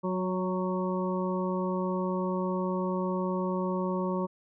harmonic tone with a mistuned harmonic, 185 Hz, F#3, in tune, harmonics 1 / 2 / 3 / 5 / 6, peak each -30 / -33 / -35 / -37 / -38 dBFS, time 0.03-4.27 s, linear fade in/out 20 ms, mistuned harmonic 2, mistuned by -16 cents, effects none

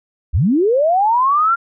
sine linear sweep, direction up, 50.5 to 1400 Hz, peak -11 dBFS, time 0.33-1.56 s, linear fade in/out 20 ms, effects none

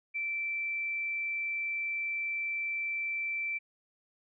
sine tone, 2335 Hz, D7, 11 cents flat, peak -31 dBFS, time 0.14-3.59 s, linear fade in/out 20 ms, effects none

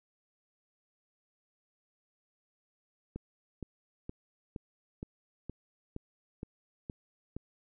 click train, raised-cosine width 3 ms, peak -26 dBFS, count 10, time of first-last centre 3.16-7.366 s, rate 2.14 Hz, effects none

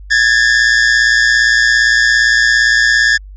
45% pulse tone pair together, 1661.2 / 1778.7 Hz, G#6 / A6, 0 / +18 cents, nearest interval minor second, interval 118 cents, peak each -11 dBFS, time 0.1-3.18 s, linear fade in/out 20 ms, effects added 49 Hz sine -30 dBFS peak until 3.36 s + resampled to 16000 Hz

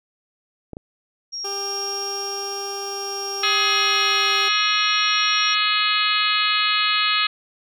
clicks, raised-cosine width 2 ms, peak -20 dBFS, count 2, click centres 0.733 / 0.769 s
sine tone with tremolo, 5588 Hz, F8, in tune, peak -25 dBFS, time 1.32-5.55 s, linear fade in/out 20 ms, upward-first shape triangle, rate 0.51 Hz, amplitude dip 45%
20% pulse tone with pitch glide, 398 to 394.6 Hz, G4 to G4, +26 to +11 cents, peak -24 dBFS, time 1.44-4.49 s, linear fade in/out 10 ms, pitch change -15 cents, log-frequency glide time 2.74-4.24 s
harmonic tone, 420.5 Hz, G#4, 22 cents sharp, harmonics 3 / 4 / 5 / 6 / 7 / 8 / 9 / 10, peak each -23 / -28 / -28 / -24 / -26 / -26 / -27 / -26 dBFS, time 3.43-7.27 s, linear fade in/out 5 ms
effects none

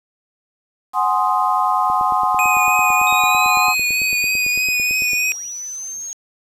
sine chord, Ab dominant seventh, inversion third, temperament equal, 740 / 830.6 / 1046.5 / 1244.5 Hz, Gb5 / Ab5 / C6 / Eb6, 0 / 0 / 0 / 0 cents, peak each -20 / -21 / -18 / -21 dBFS, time 0.93-3.75 s, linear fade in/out 50 ms
click train, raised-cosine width 2 ms, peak -21 dBFS, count 30, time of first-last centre 1.9-5.133 s, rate 8.97 Hz
square tone with vibrato, 2491 Hz, D#7, 1 cent sharp, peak -17 dBFS, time 2.39-5.32 s, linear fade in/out 0 ms, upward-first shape triangle, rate 3.2 Hz, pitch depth 23 cents each way
sine exponential sweep, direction up, 3729 to 6580 Hz, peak -26 dBFS, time 3.07-6.13 s, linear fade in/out 0 ms
effects resampled to 32000 Hz + 7-bit

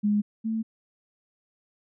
sine tone pair in turn, 207.7 / 222.4 Hz, G#3 / A3, 0 / +19 cents, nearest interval minor second, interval 119 cents, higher second, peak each -20 / -25 dBFS, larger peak first, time 0.03-0.22 / 0.44-0.63 s, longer neither, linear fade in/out 20 ms, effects none

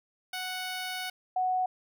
10% pulse / sine tone pair in turn, 740 / 740 Hz, F#5 / F#5, 0 / 0 cents, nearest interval unison, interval 0 cents, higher neither, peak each -25 dBFS, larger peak neither, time 0.33-1.1 / 1.36-1.66 s, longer first, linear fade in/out 5 ms, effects none

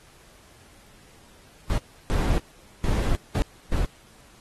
brown noise bursts at uneven times, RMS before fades -22 dBFS, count 5, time 1.7-1.78 / 2.1-2.38 / 2.84-3.15 / 3.35-3.42 / 3.72-3.85 s, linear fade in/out 0 ms, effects pink hiss -54 dBFS RMS until 4.4 s + AAC 32 kbps

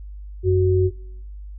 sine tone pair together, 92.7 / 370.8 Hz, F#2 / F#4, +4 / +4 cents, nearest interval 2 octaves, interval 2400 cents, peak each -17 dBFS, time 0.43-0.91 s, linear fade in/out 50 ms, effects noise-tail reverb RT60 0.9 s tail -24 dB re dry + added 50 Hz sine -33 dBFS peak until 1.58 s

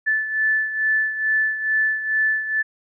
sine beating tone pair, 1747 / 1749.3 Hz, A6 / A6, -13 / -11 cents, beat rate 2.3 Hz, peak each -19 / -25 dBFS, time 0.06-2.63 s, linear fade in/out 20 ms, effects none

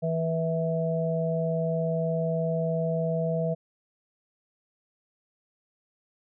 harmonic tone, 163.4 Hz, E3, 15 cents flat, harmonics 1 / 3 / 4, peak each -27 / -31 / -29 dBFS, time 0.02-3.55 s, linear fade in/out 20 ms, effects none

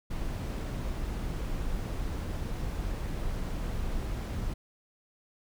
brown noise, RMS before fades -33 dBFS, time 0.1-4.54 s, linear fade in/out 10 ms, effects none

